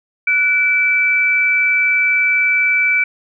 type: tone pair together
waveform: sine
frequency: 1480 / 2316 Hz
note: F#6 / D7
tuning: 0 / -25 cents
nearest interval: minor sixth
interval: 775 cents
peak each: -20 / -12 dBFS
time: 0.27-3.04 s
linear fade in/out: 5 ms
effects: none